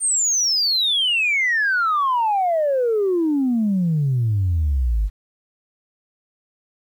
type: exponential sweep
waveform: sine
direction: down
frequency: 8950 to 48 Hz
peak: -15 dBFS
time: 0-5.1 s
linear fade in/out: 50 ms
effects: tanh soft clip ceiling -13 dBFS + 9-bit